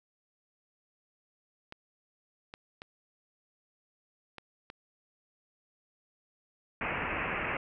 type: clicks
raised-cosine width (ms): 0.3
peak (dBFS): -27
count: 5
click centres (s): 1.724 / 2.539 / 2.819 / 4.383 / 4.701
type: low-pass noise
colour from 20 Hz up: white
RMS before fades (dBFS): -34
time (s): 6.81-7.57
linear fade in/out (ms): 2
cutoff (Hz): 2700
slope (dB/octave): 96
effects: none